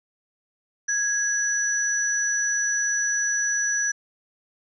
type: tone pair together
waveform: sine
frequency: 1659 / 5912 Hz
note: G#6 / F#8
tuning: -2 / -2 cents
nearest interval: octave + minor seventh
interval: 2200 cents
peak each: -24 dBFS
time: 0.88-3.92 s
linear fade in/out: 10 ms
effects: none